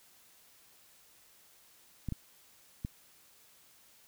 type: clicks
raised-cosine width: 5 ms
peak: -23 dBFS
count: 3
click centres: 2.087 / 2.123 / 2.849 s
effects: white hiss -62 dBFS RMS until 4.07 s